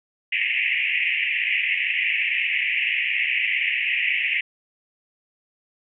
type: band-pass noise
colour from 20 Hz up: white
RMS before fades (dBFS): -23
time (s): 0.32-4.41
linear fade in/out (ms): 5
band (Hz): 1900 to 2800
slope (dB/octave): 96
effects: none